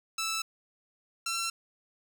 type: tone pair in turn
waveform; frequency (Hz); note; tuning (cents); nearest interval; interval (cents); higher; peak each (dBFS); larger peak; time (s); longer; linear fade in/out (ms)
10% pulse; 1318.5 / 1351.7; E6 / E6; 0 / +43; unison; 43; second; -22; neither; 0.18-0.42 / 1.26-1.5; neither; 5
effects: none